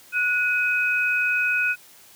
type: tone pair together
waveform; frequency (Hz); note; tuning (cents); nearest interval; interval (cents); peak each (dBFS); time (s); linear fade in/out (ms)
sine; 1465 / 2522; F#6 / D#7; -18 / +23; major sixth; 941; -22; 0.12-1.76; 50
effects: white hiss -50 dBFS RMS until 2.15 s + high-pass 80 Hz 12 dB/octave